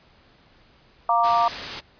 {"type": "chord", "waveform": "sine", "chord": "Bb major", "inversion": "second", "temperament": "equal", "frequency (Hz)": [698.5, 932.3, 1174.7], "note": ["F5", "Bb5", "D6"], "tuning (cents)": [0, 0, 0], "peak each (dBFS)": -21, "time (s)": [1.09, 1.48], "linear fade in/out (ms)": 2}
{"type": "noise", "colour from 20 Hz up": "white", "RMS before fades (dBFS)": -30, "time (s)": [1.23, 1.81], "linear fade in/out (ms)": 20}
{"effects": ["pink hiss -56 dBFS RMS until 1.99 s", "resampled to 11025 Hz"]}